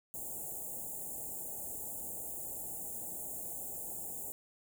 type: band-stop noise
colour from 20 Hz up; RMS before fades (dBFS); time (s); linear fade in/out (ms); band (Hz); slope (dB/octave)
white; -42; 0.14-4.32; 0; 860 to 6900; 96
effects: none